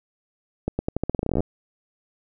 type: accelerating click train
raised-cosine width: 2 ms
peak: -10 dBFS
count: 18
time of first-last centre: 0.68-1.405 s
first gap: 110 ms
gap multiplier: 0.86
effects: none